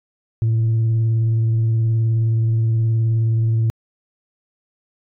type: tone with vibrato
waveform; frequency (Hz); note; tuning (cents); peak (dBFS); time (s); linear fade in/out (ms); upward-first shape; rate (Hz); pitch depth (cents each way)
sine; 112.9; A2; +45; -12; 0.42-3.7; 0; triangle; 19; 26
effects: tanh soft clip ceiling -13 dBFS